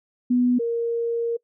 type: tone pair in turn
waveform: sine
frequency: 246.9 / 466.1 Hz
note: B3 / A#4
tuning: 0 / 0 cents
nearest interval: major seventh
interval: 1100 cents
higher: second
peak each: -16 / -21 dBFS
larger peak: first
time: 0.3-0.59 / 0.59-1.37 s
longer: second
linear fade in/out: 10 ms
effects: noise-tail reverb RT60 0.1 s tail -23 dB re dry